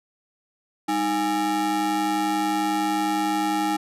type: ring-modulated tone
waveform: square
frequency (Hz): 255.7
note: C4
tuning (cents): -40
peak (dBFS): -19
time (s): 0.88-3.77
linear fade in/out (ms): 10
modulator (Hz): 567
effects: resampled to 32000 Hz